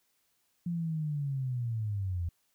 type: linear sweep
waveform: sine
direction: down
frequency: 174.8 to 82.5 Hz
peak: -30 dBFS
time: 0.66-2.29 s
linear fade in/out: 5 ms
effects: white hiss -74 dBFS RMS until 2.54 s